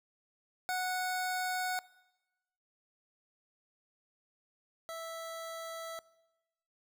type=tone pair in turn; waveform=25% pulse; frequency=737 / 657.5 Hz; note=F#5 / E5; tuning=-7 / -5 cents; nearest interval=major second; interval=198 cents; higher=first; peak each=-28 / -36 dBFS; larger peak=first; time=0.69-1.79 / 4.89-5.99 s; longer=neither; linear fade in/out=0 ms; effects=noise-tail reverb RT60 1.0 s tail -21 dB re dry